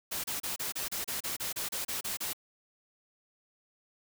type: noise bursts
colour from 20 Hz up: white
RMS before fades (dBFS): -35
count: 14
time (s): 0.11-2.333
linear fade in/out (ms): 10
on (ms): 130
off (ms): 31
effects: none